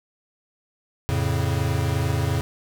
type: chord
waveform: square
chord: F augmented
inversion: none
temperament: equal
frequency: 87.31 / 110 / 138.59 Hz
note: F2 / A2 / C#3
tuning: 0 / 0 / 0 cents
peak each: -26 dBFS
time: 1.09-2.41 s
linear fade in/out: 0 ms
effects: none